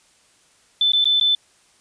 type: tone with dropouts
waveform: sine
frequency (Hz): 3520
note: A7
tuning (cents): 0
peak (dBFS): -14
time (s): 0.81-1.35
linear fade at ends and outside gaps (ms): 2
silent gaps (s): 0.92-0.933 / 1.043-1.055 / 1.199-1.21
effects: white hiss -57 dBFS RMS until 1.8 s + resampled to 22050 Hz